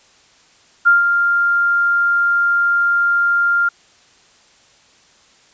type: tone with ADSR envelope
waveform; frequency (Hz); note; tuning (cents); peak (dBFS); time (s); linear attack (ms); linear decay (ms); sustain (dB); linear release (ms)
sine; 1396.9; F6; 0; -6; 0.85-3.69; 24; 150; -6; 8
effects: white hiss -51 dBFS RMS until 5.53 s + resampled to 16000 Hz